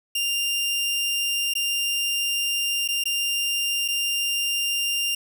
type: tone with dropouts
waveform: sawtooth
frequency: 2794 Hz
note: F7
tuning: in tune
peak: -19 dBFS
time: 0.15-5.15 s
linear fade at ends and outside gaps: 5 ms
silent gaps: 1.538-1.552 / 2.878-2.886 / 3.039-3.055 / 3.88-3.884 s
effects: none